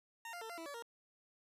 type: tone with pitch steps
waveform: 20% pulse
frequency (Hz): 920 / 699 / 448.1 / 690 / 329.1 / 571 / 466.4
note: A#5 / F5 / A4 / F5 / E4 / D5 / A#4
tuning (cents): -23 / +1 / +32 / -21 / -3 / -49 / +1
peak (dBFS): -40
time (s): 0.25-0.824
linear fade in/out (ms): 2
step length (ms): 82
effects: resampled to 32000 Hz